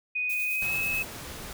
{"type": "tone with pitch glide", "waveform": "sine", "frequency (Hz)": [2489, 2581], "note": ["D#7", "E7"], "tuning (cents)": [0, -37], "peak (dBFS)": -26, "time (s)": [0.15, 1.03], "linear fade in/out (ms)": 10, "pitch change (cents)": 63, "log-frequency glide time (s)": [0.47, 0.75]}
{"type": "noise with tremolo", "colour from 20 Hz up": "violet", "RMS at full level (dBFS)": -37, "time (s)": [0.29, 1.05], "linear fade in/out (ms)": 10, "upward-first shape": "square", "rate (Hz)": 9.3, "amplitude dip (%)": 30}
{"type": "noise", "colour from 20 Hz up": "pink", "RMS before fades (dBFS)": -40, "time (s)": [0.62, 1.53], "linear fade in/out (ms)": 2}
{"effects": []}